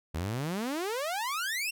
sawtooth exponential sweep, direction up, 74.6 to 2794 Hz, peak -27 dBFS, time 0.14-1.71 s, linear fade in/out 10 ms, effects none

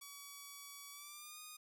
5% pulse tone with pitch glide, 1136 to 1231.7 Hz, C#6 to D#6, +42 to -18 cents, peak -39 dBFS, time 0.01-1.57 s, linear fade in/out 10 ms, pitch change +140 cents, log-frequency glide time 0.91-1.39 s, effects none

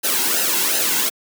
white noise with flanger, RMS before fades -19 dBFS, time 0.03-1.1 s, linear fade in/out 20 ms, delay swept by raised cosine 0.87 to 1.71 ms, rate 2.7 Hz, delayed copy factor -0.7, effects high-pass 200 Hz 12 dB/octave

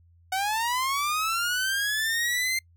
sawtooth linear sweep, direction up, 740 to 2100 Hz, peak -21 dBFS, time 0.32-2.59 s, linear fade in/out 5 ms, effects noise-tail reverb RT60 0.1 s tail -26 dB re dry + added 85 Hz sine -55 dBFS peak until 2.76 s

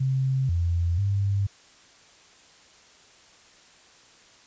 sine tone with pitch steps, 132.6 / 85.6 / 99.4 Hz, C3 / F2 / G2, +23 / -34 / +25 cents, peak -21 dBFS, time 0-1.47 s, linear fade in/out 10 ms, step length 490 ms, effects white hiss -54 dBFS RMS until 4.46 s + resampled to 16000 Hz

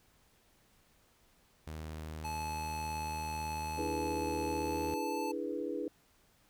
sawtooth tone, 78.2 Hz, D#2, 9 cents sharp, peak -37 dBFS, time 1.67-4.94 s, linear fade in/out 0 ms
square tone with pitch glide, 862 to 877.1 Hz, A5 to A5, -36 to -6 cents, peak -38 dBFS, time 2.24-5.32 s, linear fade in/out 10 ms, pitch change +30 cents, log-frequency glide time 4.45-5.18 s
sine chord, E dominant seventh, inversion third, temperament equal with one note detuned, 293.7 / 329.6 / 415.3 / 490.5 Hz, D4 / E4 / G#4 / B4, 0 / 0 / 0 / -12 cents, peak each -40 dBFS, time 3.78-5.88 s, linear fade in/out 2 ms
effects pink hiss -68 dBFS RMS until 6.49 s

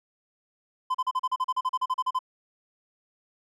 triangle tone bursts, 1023 Hz, C6, 39 cents flat, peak -21 dBFS, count 16, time 0.9-2.191 s, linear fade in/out 10 ms, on 46 ms, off 37 ms, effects none

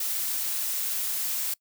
blue noise, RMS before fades -29 dBFS, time 0-1.54 s, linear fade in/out 5 ms, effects noise-tail reverb RT60 0.1 s tail -24 dB re dry

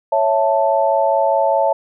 sine chord, A major, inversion first, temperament equal, 554.4 / 659.3 / 880 Hz, C#5 / E5 / A5, 0 / 0 / 0 cents, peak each -17 dBFS, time 0.12-1.73 s, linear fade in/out 5 ms, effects none

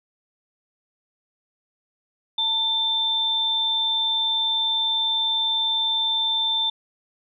sine tone pair together, 890 / 3560 Hz, A5 / A7, +20 / +20 cents, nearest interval 2 octaves, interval 2400 cents, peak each -31 / -20 dBFS, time 2.38-6.7 s, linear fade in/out 5 ms, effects none

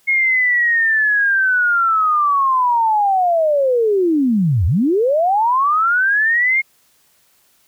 sine linear two-way sweep, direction down then up, 2165 to 74.5 to 2165 Hz, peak -12 dBFS, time 0.07-6.62 s, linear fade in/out 20 ms, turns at 4.66 s, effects white hiss -57 dBFS RMS until 7.67 s

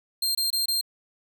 sawtooth tone bursts, 4186 Hz, C8, in tune, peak -20 dBFS, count 4, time 0.22-0.812 s, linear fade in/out 5 ms, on 130 ms, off 24 ms, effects none

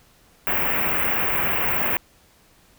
white band-stop noise, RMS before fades -22 dBFS, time 0.47-1.97 s, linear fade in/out 0 ms, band 2700 to 16000 Hz, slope 48 dB/octave, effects pink hiss -56 dBFS RMS until 2.78 s

